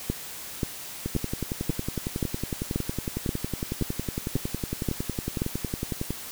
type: two click trains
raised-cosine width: 3 ms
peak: -15 / -12 dBFS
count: 56 / 11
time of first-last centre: 1.06-6.106 / 0.1-5.419 s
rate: 10.9 / 1.88 Hz
effects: white hiss -39 dBFS RMS until 6.31 s